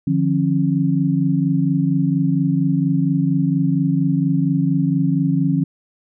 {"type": "tone cluster", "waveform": "sine", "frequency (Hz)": [150.4, 174.7, 271.8], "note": ["D3", "F3", "C#4"], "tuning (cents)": [42, 1, -34], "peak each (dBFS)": -19, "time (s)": [0.07, 5.64], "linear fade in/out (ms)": 5, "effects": []}